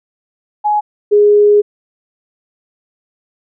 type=tone pair in turn; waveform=sine; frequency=839 / 414.3 Hz; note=G#5 / G#4; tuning=+17 / -4 cents; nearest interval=octave; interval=1221 cents; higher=first; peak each=-10 / -5 dBFS; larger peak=second; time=0.64-0.81 / 1.11-1.62 s; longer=second; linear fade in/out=20 ms; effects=none